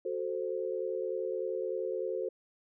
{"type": "chord", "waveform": "sine", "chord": "F# diminished", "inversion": "none", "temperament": "equal", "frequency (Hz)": [370, 440, 523.3], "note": ["F#4", "A4", "C5"], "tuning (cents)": [0, 0, 0], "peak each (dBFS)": [-36, -36, -36], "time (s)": [0.05, 2.29], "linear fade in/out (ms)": 5, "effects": []}